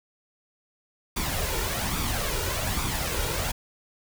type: noise with flanger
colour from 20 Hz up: pink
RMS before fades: -28 dBFS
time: 1.16-3.52 s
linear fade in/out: 10 ms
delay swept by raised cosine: 0.84 to 2.14 ms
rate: 1.2 Hz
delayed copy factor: +0.55
effects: none